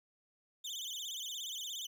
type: tone with vibrato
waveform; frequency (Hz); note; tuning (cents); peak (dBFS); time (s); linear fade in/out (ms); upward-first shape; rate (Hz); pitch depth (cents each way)
30% pulse; 3322; G#7; 0; -37; 0.64-1.87; 10; sine; 17; 190
effects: none